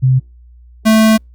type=tone pair in turn; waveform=sine / square; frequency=129.9 / 219.7 Hz; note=C3 / A3; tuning=-12 / -2 cents; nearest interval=major sixth; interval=910 cents; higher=second; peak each=-7 dBFS; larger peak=neither; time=0.02-0.2 / 0.85-1.18 s; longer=second; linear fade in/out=20 ms; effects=added 60 Hz sine -38 dBFS peak until 1.34 s + Opus 48 kbps